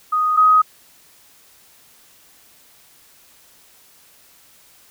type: tone pair in turn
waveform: sine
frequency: 1244.5 / 1257.5 Hz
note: D#6 / D#6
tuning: 0 / +18 cents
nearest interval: unison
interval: 18 cents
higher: second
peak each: -15 / -9 dBFS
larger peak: second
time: 0.12-0.37 / 0.37-0.62 s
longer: neither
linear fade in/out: 10 ms
effects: white hiss -51 dBFS RMS until 4.9 s